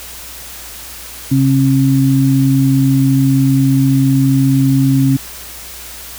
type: tone pair together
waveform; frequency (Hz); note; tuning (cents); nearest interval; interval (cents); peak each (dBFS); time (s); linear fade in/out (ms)
sine; 134.85 / 269.7; C#3 / C#4; -47 / -47; octave; 1200; -11; 1.31-5.17; 10
effects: added 60 Hz sine -39 dBFS peak until 6.18 s + white hiss -31 dBFS RMS until 6.18 s